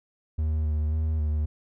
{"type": "tone with pitch steps", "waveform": "triangle", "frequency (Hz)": [77.7, 76.2, 78.7, 75.9], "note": ["D#2", "D#2", "D#2", "D#2"], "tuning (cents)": [-2, -36, 20, -42], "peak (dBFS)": -21, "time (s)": [0.38, 1.46], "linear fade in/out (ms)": 10, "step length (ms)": 270, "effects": []}